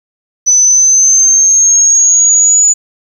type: exponential sweep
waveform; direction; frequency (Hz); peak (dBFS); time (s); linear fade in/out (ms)
sine; up; 5990 to 6940; -4; 0.46-2.74; 20
effects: 7-bit